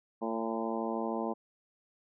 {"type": "harmonic tone with a mistuned harmonic", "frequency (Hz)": 113.1, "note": "A2", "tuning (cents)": 48, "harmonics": [2, 3, 4, 5, 6, 7, 8, 9], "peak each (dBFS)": [-36, -38, -39, -40, -41, -41, -42, -43], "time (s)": [0.21, 1.34], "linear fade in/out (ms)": 20, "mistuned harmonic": 7, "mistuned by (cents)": 35, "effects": []}